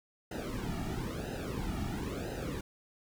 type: noise with flanger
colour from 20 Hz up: brown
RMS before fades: -37 dBFS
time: 0.31-2.61 s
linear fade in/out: 5 ms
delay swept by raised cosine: 0.88 to 1.98 ms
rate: 1 Hz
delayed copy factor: -1
effects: none